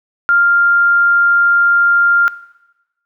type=tone; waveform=sine; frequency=1396.9 Hz; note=F6; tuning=in tune; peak=-8 dBFS; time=0.29-2.28 s; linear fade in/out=0 ms; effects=noise-tail reverb RT60 1.0 s tail -18 dB re dry